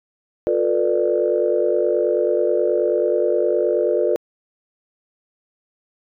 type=chord; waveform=sine; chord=B half-diminished seventh; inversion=second; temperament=just; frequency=355.6 / 444.5 / 493.9 / 592.7 Hz; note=F4 / A4 / B4 / D5; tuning=+31 / +18 / 0 / +16 cents; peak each=-21 dBFS; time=0.47-4.16 s; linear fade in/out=0 ms; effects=tanh soft clip ceiling -5 dBFS